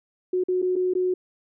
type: tone with dropouts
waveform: sine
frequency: 366.1 Hz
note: F#4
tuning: 18 cents flat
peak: -20 dBFS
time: 0.33-1.14 s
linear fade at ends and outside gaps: 5 ms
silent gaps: 0.438-0.484 / 0.619-0.625 / 0.757-0.762 / 0.937-0.951 s
effects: none